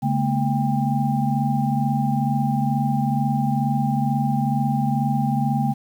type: tone cluster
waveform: sine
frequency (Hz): 140.1 / 214.3 / 236.5 / 796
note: C#3 / A3 / A#3 / G5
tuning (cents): +19 / -45 / +25 / +26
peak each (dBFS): -22 / -24 / -25 / -25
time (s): 0.02-5.74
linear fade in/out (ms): 20
effects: 8-bit